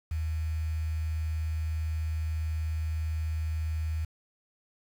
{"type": "tone with quantisation", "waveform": "sine", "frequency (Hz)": 79.2, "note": "D#2", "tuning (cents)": 31, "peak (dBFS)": -28, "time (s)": [0.11, 4.05], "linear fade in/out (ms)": 5, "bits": 8, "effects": []}